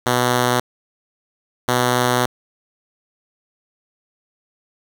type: tone pair in turn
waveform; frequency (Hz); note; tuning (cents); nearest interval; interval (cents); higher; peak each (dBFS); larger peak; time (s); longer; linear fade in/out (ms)
5% pulse; 123.47 / 123.98; B2 / B2; 0 / +7; unison; 7; second; -4; neither; 0.06-0.6 / 1.68-2.26; second; 5
effects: 7-bit